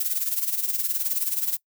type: noise with tremolo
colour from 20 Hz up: violet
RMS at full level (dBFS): -23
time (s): 0-1.57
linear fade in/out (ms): 5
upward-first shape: sine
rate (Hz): 19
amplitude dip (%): 70
effects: noise-tail reverb RT60 0.1 s tail -22 dB re dry